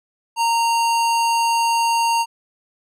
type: tone with low-pass filter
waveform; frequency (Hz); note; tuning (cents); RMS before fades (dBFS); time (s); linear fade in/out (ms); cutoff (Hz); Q
square; 925; A#5; -14; -18; 0.36-2.26; 50; 9600; 1.1
effects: none